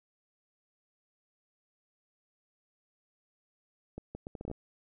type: accelerating click train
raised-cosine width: 2 ms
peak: -27 dBFS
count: 9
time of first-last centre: 3.98-4.514 s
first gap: 170 ms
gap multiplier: 0.7
effects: none